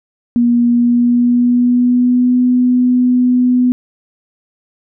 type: tone with pitch glide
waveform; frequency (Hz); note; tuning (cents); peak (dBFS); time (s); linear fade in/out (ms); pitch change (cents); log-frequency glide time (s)
sine; 239 to 249.1; A#3 to B3; +43 to +15; -8; 0.36-3.72; 0; +72; 0.69-2.37
effects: none